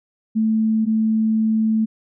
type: tone pair in turn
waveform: sine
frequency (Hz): 220 / 220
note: A3 / A3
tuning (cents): 0 / 0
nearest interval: unison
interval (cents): 0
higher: neither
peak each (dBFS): -15 / -15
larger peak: neither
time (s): 0.35-0.86 / 0.86-1.86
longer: second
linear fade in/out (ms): 20
effects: none